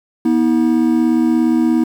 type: tone pair together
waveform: triangle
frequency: 242.9 / 320 Hz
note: B3 / D#4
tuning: -29 / +49 cents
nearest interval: perfect fourth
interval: 478 cents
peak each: -12 dBFS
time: 0.25-1.84 s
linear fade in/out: 5 ms
effects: 7-bit